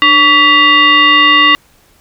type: tone with frequency modulation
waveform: sine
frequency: 1971 Hz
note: B6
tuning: 4 cents flat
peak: -4 dBFS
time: 0.02-1.55 s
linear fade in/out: 0 ms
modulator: 836 Hz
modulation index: 1.4
effects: pink hiss -49 dBFS RMS until 2 s

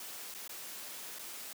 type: noise with dropouts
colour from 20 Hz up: white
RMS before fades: -45 dBFS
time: 0-1.53 s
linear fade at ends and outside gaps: 2 ms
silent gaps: 0.341-0.347 / 0.478-0.493 / 1.187-1.192 s
effects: high-pass 200 Hz 12 dB/octave

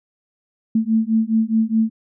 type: beating tone pair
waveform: sine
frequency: 220 / 224.8 Hz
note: A3 / A3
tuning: 0 / +37 cents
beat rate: 4.8 Hz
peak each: -18 dBFS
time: 0.75-1.9 s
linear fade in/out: 5 ms
effects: none

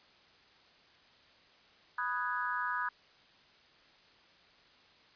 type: chord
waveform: sine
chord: G# minor seventh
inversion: first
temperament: equal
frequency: 987.8 / 1244.5 / 1480 / 1661.2 Hz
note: B5 / D#6 / F#6 / G#6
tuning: 0 / 0 / 0 / 0 cents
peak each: -37 / -37 / -38 / -38 dBFS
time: 1.98-2.89 s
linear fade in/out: 5 ms
effects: white hiss -62 dBFS RMS until 5.15 s + resampled to 11025 Hz

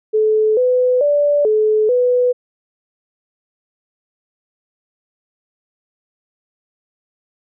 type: tone with pitch steps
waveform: sine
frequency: 432.6 / 502 / 582 / 430.2 / 495.3 Hz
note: A4 / B4 / D5 / A4 / B4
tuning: -29 / +28 / -16 / -39 / +5 cents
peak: -11 dBFS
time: 0.13-2.33 s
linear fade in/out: 20 ms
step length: 440 ms
effects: none

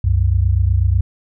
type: tone pair together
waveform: sine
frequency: 67 / 95.16 Hz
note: C2 / F#2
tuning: +42 / +49 cents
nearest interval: tritone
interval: 607 cents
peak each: -15 / -14 dBFS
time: 0.04-1.01 s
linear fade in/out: 5 ms
effects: none

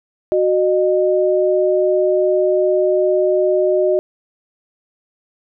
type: tone pair together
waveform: sine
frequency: 370 / 612.6 Hz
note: F#4 / D#5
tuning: 0 / -27 cents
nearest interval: major sixth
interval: 873 cents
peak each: -15 dBFS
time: 0.32-3.99 s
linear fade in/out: 0 ms
effects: none

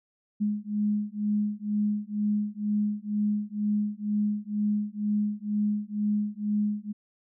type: beating tone pair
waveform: sine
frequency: 207.7 / 209.8 Hz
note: G#3 / G#3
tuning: 0 / +18 cents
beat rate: 2.1 Hz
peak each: -28 dBFS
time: 0.4-6.93 s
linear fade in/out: 20 ms
effects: none

